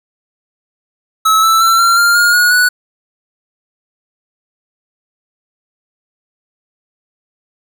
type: tone with pitch steps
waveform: square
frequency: 1297 / 1321.2 / 1345.8 / 1371 / 1396.5 / 1422.6 / 1449.1 / 1476.2 Hz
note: E6 / E6 / E6 / F6 / F6 / F6 / F#6 / F#6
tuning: -28 / +4 / +35 / -32 / -1 / +32 / -37 / -4 cents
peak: -8 dBFS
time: 1.25-2.69 s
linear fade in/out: 10 ms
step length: 180 ms
effects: none